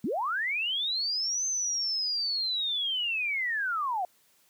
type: linear two-way sweep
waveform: sine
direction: up then down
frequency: 173.9 to 6272 to 689 Hz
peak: -27 dBFS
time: 0.04-4.05 s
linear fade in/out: 2 ms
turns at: 1.46 s
effects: white hiss -65 dBFS RMS until 4.49 s + high-pass 80 Hz 12 dB/octave